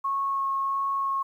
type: tone with vibrato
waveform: sine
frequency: 1094 Hz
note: C#6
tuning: 23 cents flat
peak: -24 dBFS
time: 0.04-1.23 s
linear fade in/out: 10 ms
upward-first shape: sine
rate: 1.5 Hz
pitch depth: 9 cents each way
effects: 10-bit